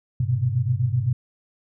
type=tone cluster; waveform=sine; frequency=99.8 / 121.4 / 129.2 Hz; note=G2 / B2 / C3; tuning=+32 / -29 / -21 cents; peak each=-26 / -23 / -23 dBFS; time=0.2-1.13 s; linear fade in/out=5 ms; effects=none